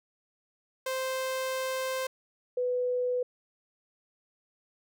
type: tone pair in turn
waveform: sawtooth / sine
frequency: 522 / 496.6 Hz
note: C5 / B4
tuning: -4 / +9 cents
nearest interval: minor second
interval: 87 cents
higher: first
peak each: -26 dBFS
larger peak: neither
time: 0.86-2.07 / 2.57-3.23 s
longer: first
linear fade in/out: 5 ms
effects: none